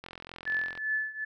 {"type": "click train", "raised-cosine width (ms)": 0.3, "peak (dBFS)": -26, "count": 33, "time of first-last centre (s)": [0.04, 0.776], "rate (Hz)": 43.5}
{"type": "tone with tremolo", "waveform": "sine", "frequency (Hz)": 1736, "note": "A6", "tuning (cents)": -24, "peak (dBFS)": -25, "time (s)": [0.46, 1.25], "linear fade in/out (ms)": 10, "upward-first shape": "triangle", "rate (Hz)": 2.6, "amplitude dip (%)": 90}
{"effects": []}